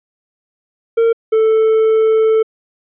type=tone pair in turn; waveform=triangle; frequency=457.9 / 441 Hz; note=A#4 / A4; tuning=-31 / +4 cents; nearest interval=minor second; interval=65 cents; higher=first; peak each=-7 dBFS; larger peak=neither; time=0.97-1.13 / 1.32-2.43 s; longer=second; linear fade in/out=10 ms; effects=resampled to 8000 Hz